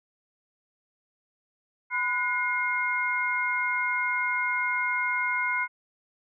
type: tone cluster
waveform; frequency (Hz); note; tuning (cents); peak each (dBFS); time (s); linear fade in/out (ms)
sine; 1000 / 1461 / 2134; B5 / F#6 / C7; +21 / -22 / +34; -30 / -30 / -27; 1.9-5.68; 50
effects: none